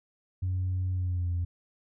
sine tone with pitch glide, 92.2 to 87.08 Hz, F#2 to F2, -6 to -5 cents, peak -25 dBFS, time 0.42-1.45 s, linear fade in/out 10 ms, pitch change -99 cents, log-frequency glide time 0.92-1.33 s, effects tanh soft clip ceiling -24 dBFS

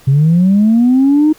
sine linear sweep, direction up, 130.81 to 313.3 Hz, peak -5 dBFS, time 0.07-1.33 s, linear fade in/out 10 ms, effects tanh soft clip ceiling -3 dBFS + pink hiss -44 dBFS RMS until 1.38 s

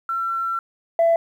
sine tone pair in turn, 1352 / 668.6 Hz, E6 / E5, +43 / +24 cents, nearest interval octave, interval 1219 cents, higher first, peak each -21 / -12 dBFS, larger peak second, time 0.09-0.59 / 0.99-1.16 s, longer first, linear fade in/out 2 ms, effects tanh soft clip ceiling -11 dBFS + 9-bit

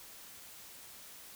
silence, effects white hiss -52 dBFS RMS until 1.35 s

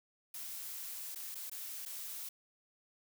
blue noise with dropouts, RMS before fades -44 dBFS, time 0.34-2.29 s, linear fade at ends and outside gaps 5 ms, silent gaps 1.149-1.157 / 1.347-1.353 / 1.498-1.515 / 1.853-1.859 s, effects none

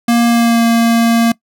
square tone with pitch glide, 235.2 to 231.2 Hz, A#3 to A#3, +16 to -14 cents, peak -9 dBFS, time 0.08-1.32 s, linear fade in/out 5 ms, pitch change -30 cents, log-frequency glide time 0.27-0.64 s, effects noise-tail reverb RT60 0.1 s tail -21 dB re dry

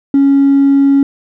sine tone with hard clipping, 277.2 Hz, C#4, in tune, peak -6 dBFS, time 0.14-1.03 s, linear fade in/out 2 ms, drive 1 dB, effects none

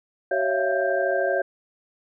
sine tone cluster, 380.1 / 553 / 657 / 690 / 1580 Hz, F#4 / C#5 / E5 / F5 / G6, +47 / -4 / -6 / -21 / +13 cents, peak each -28 / -24 / -27 / -28 / -28 dBFS, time 0.31-1.42 s, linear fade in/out 5 ms, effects none

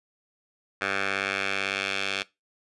10% pulse tone with band-pass filter sweep, 98 Hz, G2, in tune, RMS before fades -29 dBFS, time 0.81-2.23 s, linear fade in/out 5 ms, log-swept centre 1800 to 3000 Hz, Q 1.7, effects noise-tail reverb RT60 0.2 s tail -19 dB re dry + resampled to 24000 Hz

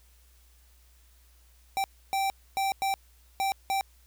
square tone bursts at uneven times, 780 Hz, G5, 9 cents flat, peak -26 dBFS, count 6, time 1.77-1.84 / 2.13-2.3 / 2.57-2.72 / 2.82-2.94 / 3.4-3.52 / 3.7-3.81 s, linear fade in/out 0 ms, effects added 60 Hz sine -57 dBFS peak until 4.06 s + white hiss -64 dBFS RMS until 4.06 s

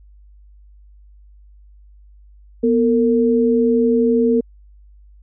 sine tone pair together, 243.2 / 455.5 Hz, B3 / A#4, -26 / -40 cents, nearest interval major seventh, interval 1086 cents, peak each -15 dBFS, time 2.63-4.41 s, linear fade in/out 10 ms, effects added 50 Hz sine -43 dBFS peak until 5.22 s

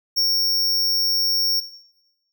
square tone, 5500 Hz, F8, 27 cents flat, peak -17 dBFS, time 0.16-1.61 s, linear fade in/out 20 ms, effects noise-tail reverb RT60 1.0 s tail -19 dB re dry

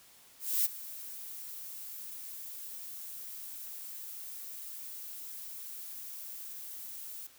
violet noise with ADSR envelope, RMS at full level -27 dBFS, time 0.39-7.27 s, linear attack 260 ms, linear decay 20 ms, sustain -17 dB, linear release 4 ms, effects white hiss -59 dBFS RMS until 7.38 s

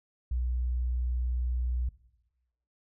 sine tone, 61.4 Hz, B1, 9 cents flat, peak -27 dBFS, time 0.31-1.89 s, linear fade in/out 5 ms, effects noise-tail reverb RT60 1.0 s tail -18 dB re dry

